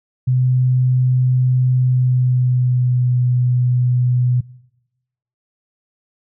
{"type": "tone with pitch glide", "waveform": "sine", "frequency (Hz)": [127.2, 124.29], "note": ["C3", "B2"], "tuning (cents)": [-48, 11], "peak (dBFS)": -12, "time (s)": [0.27, 4.41], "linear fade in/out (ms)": 10, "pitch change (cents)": -41, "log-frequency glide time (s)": [1.75, 3.17], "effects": ["noise-tail reverb RT60 1.0 s tail -23 dB re dry"]}